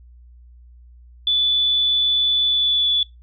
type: tone with pitch glide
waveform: sine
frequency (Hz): 3474 to 3446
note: A7 to A7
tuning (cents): -23 to -37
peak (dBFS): -15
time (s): 1.27-3.03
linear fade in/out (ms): 2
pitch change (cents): -14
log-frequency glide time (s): 2.47-2.89
effects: noise-tail reverb RT60 0.2 s tail -21 dB re dry + added 60 Hz sine -43 dBFS peak until 3.22 s